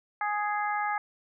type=harmonic tone; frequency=416.2 Hz; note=G#4; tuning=4 cents sharp; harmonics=2 / 3 / 4 / 5; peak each=-29 / -33 / -35 / -37 dBFS; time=0.21-0.98 s; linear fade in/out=2 ms; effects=none